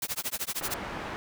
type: noise with tremolo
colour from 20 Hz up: white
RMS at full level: -30 dBFS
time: 0.02-0.74 s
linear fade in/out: 2 ms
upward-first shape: sine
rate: 13 Hz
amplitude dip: 100%
type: low-pass noise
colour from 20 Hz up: white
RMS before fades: -37 dBFS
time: 0.61-1.16 s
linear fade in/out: 0 ms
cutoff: 1400 Hz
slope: 12 dB/octave
effects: none